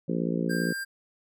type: harmonic tone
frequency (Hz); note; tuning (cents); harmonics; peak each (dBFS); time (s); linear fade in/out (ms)
57.5; A#1; -23; 3 / 4 / 5 / 6 / 7 / 8 / 9; -29 / -31 / -33 / -35 / -36 / -37 / -38; 0.08-0.73; 10
type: tone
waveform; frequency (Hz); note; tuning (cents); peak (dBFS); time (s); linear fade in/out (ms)
square; 1592; G6; +26; -32; 0.49-0.85; 20
effects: none